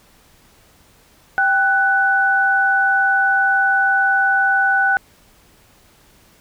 sine tone pair together, 784 / 1489 Hz, G5 / F#6, 0 / +11 cents, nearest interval major seventh, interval 1111 cents, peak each -18 / -14 dBFS, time 1.38-4.97 s, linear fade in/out 0 ms, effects pink hiss -52 dBFS RMS until 6.4 s

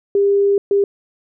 sine tone bursts at uneven times, 400.4 Hz, G4, 37 cents sharp, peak -11 dBFS, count 2, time 0.15-0.58 / 0.71-0.84 s, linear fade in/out 2 ms, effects none

